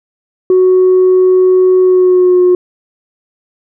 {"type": "tone with pitch glide", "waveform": "sine", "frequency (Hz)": [370, 360.9], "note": ["F#4", "F#4"], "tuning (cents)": [0, -43], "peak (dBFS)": -3, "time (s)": [0.5, 2.55], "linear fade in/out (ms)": 2, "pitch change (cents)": -43, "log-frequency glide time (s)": [1.81, 2.41], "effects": ["tanh soft clip ceiling -2 dBFS"]}